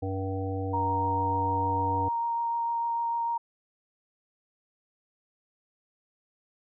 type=harmonic tone; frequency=95.9 Hz; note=G2; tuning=37 cents flat; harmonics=1 / 3 / 5 / 7 / 8; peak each=-31 / -35 / -35 / -44 / -39 dBFS; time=0.02-2.09 s; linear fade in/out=10 ms
type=tone with vibrato; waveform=sine; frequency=932.3 Hz; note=A#5; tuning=in tune; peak=-26 dBFS; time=0.73-3.38 s; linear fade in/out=10 ms; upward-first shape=sine; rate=6.7 Hz; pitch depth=8 cents each way
effects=none